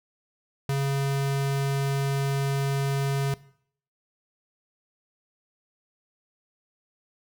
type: tone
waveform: square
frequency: 138.2 Hz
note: C#3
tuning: 5 cents flat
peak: -24 dBFS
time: 0.69-3.34 s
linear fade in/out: 2 ms
effects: noise-tail reverb RT60 0.6 s tail -19 dB re dry

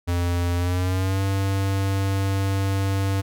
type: tone with pitch glide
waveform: square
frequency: 87.31 to 97.44 Hz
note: F2 to G2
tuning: 0 to -10 cents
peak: -21 dBFS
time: 0.07-3.22 s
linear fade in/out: 20 ms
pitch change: +190 cents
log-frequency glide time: 0.56-1.22 s
effects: none

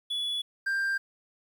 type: tone pair in turn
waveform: triangle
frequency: 3413 / 1586.3 Hz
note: G#7 / G6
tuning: +47 / +20 cents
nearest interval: octave + minor second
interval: 1327 cents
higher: first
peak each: -27 / -24 dBFS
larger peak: second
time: 0.1-0.42 / 0.66-0.98 s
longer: neither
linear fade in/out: 10 ms
effects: 10-bit

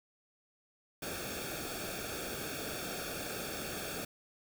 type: noise with comb filter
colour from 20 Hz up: pink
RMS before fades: -40 dBFS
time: 1.02-4.05 s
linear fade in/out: 5 ms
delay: 1 ms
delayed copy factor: -0.8
effects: none

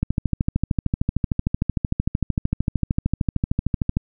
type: click train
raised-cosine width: 5 ms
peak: -7 dBFS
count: 53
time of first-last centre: 0.03-3.969 s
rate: 13.2 Hz
effects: none

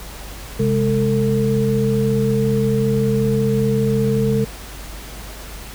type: tone cluster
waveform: sine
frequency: 132.3 / 206.9 / 448.7 Hz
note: C3 / G#3 / A4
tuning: +20 / -6 / +34 cents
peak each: -19 dBFS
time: 0.59-4.45 s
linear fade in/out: 10 ms
effects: added 50 Hz sine -34 dBFS peak until 5.74 s + pink hiss -36 dBFS RMS until 5.74 s

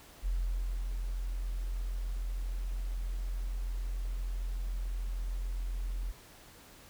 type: tone with ADSR envelope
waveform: sine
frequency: 43.39 Hz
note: F1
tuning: 10 cents flat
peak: -28 dBFS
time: 0.22-6.12 s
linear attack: 44 ms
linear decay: 560 ms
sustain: -4 dB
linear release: 15 ms
effects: pink hiss -55 dBFS RMS until 6.89 s

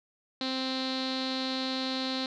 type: tone with low-pass filter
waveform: sawtooth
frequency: 261.6 Hz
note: C4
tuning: in tune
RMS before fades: -32 dBFS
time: 0.41-2.26 s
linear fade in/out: 2 ms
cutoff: 4100 Hz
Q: 9.8
effects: none

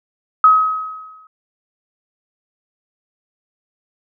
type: tone with exponential decay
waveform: sine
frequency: 1272 Hz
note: D#6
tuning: 38 cents sharp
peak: -4 dBFS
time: 0.44-1.27 s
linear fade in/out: 2 ms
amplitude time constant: 180 ms
effects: none

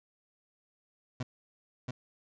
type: tone with echo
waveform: 30% pulse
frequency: 125.4 Hz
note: B2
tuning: 27 cents sharp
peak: -30 dBFS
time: 1.2-1.23 s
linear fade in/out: 5 ms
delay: 680 ms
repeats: 1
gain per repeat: -2 dB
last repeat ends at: 1.91 s
effects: resampled to 16000 Hz

